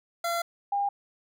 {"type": "tone pair in turn", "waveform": ["25% pulse", "sine"], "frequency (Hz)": [683, 805.2], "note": ["F5", "G5"], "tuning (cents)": [-39, 46], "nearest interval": "minor third", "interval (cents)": 285, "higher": "second", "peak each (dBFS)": [-23, -24], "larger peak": "first", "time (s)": [[0.24, 0.42], [0.72, 0.89]], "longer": "first", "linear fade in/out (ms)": 5, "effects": []}